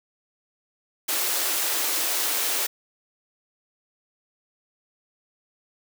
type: high-pass noise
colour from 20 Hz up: white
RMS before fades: -25 dBFS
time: 1.08-2.67 s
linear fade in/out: 10 ms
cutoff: 280 Hz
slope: 96 dB/octave
effects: none